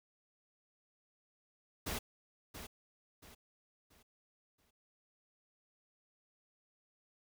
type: noise with echo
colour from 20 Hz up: pink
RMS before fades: -39 dBFS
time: 1.86-1.99 s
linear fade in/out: 10 ms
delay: 680 ms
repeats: 4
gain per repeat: -9 dB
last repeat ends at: 4.71 s
effects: none